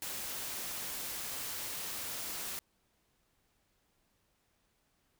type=noise; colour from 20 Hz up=white; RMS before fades=-40 dBFS; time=0.02-2.59 s; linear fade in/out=0 ms; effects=pink hiss -75 dBFS RMS until 5.19 s